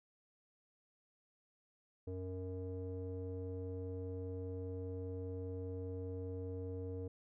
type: tone with low-pass filter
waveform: square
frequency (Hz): 92.5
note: F#2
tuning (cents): 0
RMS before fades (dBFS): -43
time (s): 2.07-7.08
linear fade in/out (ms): 5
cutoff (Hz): 450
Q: 4.1
effects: none